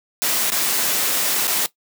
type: noise with dropouts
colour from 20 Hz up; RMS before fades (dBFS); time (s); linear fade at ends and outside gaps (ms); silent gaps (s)
white; -20; 0.22-1.66; 0; 0.502-0.519 / 1.471-1.478
effects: noise-tail reverb RT60 0.1 s tail -17 dB re dry + high-pass 200 Hz 12 dB/octave